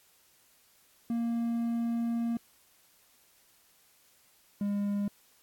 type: tone pair in turn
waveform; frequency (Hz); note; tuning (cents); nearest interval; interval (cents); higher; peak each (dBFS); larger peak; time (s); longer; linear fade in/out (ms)
triangle; 233.1 / 202.9; A#3 / G#3; 0 / -40; major second; 240; first; -26; neither; 1.1-2.37 / 4.61-5.08; first; 2
effects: white hiss -64 dBFS RMS until 5.42 s + AAC 64 kbps